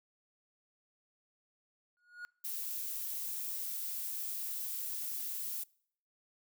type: tone with exponential growth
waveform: triangle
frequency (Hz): 1444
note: F#6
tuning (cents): -43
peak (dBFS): -37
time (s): 1.97-2.25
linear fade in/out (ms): 0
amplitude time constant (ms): 60
type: noise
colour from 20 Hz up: violet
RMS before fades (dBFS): -39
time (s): 2.44-5.64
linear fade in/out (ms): 10
effects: noise-tail reverb RT60 0.6 s tail -25 dB re dry